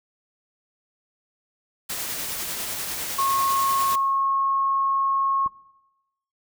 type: noise with tremolo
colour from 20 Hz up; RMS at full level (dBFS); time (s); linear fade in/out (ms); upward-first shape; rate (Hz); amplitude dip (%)
white; -29; 1.89-3.96; 10; sine; 10; 25
type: tone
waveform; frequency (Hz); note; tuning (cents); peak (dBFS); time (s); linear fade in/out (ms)
sine; 1089; C#6; -31; -20; 3.18-5.48; 10
type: click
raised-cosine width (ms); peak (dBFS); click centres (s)
3; -29; 5.462
effects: noise-tail reverb RT60 0.9 s tail -20 dB re dry